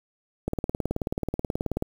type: click train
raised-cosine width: 2 ms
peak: -13 dBFS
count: 26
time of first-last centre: 0.48-1.824 s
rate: 18.6 Hz
effects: 7-bit